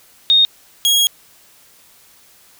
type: tone pair in turn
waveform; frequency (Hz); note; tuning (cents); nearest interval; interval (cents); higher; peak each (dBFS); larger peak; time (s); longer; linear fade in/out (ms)
sine / sawtooth; 3700 / 3296; A#7 / G#7; -14 / -14; major second; 200; first; -8; neither; 0.3-0.45 / 0.85-1.07; second; 0
effects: white hiss -49 dBFS RMS until 2.59 s